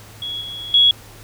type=tone with level steps; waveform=sine; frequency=3344 Hz; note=G#7; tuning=11 cents sharp; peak=-24 / -28 / -9 dBFS; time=0.22-0.91 s; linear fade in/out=2 ms; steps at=0.41 / 0.74 s; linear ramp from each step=2 ms; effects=added 106 Hz sine -43 dBFS peak until 1.23 s + pink hiss -43 dBFS RMS until 1.23 s